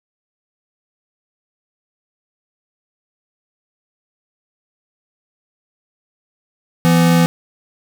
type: tone pair together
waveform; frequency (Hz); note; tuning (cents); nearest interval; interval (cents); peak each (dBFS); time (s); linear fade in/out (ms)
square; 169.02 / 251.5; E3 / B3; +44 / +32; perfect fifth; 688; -11 / -18; 6.85-7.26; 0
effects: none